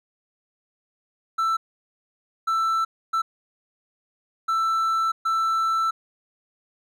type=tone bursts at uneven times; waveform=triangle; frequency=1329 Hz; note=E6; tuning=14 cents sharp; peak=-18 dBFS; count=5; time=1.38-1.57 / 2.47-2.85 / 3.13-3.22 / 4.48-5.12 / 5.25-5.91 s; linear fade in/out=10 ms; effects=none